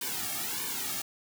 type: noise with flanger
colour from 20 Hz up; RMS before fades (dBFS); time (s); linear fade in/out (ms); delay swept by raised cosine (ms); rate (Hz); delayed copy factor
white; -34; 0.01-1.02; 5; 1.5 to 2.02; 1.6; -0.95
effects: none